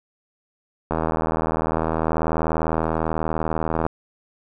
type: click train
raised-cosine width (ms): 1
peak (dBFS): -8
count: 238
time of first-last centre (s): 0.91-3.865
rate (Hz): 80.2
effects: none